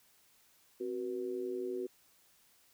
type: tone with amplitude modulation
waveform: sine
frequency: 372 Hz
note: F#4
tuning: 9 cents sharp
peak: -31 dBFS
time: 0.8-1.87 s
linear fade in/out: 10 ms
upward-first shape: sine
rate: 111 Hz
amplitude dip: 85%
effects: white hiss -67 dBFS RMS until 2.73 s